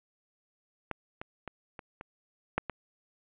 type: clicks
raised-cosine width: 0.5 ms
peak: -18 / -23 / -23 / -27 / -27 / -12 / -19 dBFS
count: 7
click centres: 0.913 / 1.215 / 1.477 / 1.792 / 2.011 / 2.58 / 2.697 s
effects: resampled to 8000 Hz + 8-bit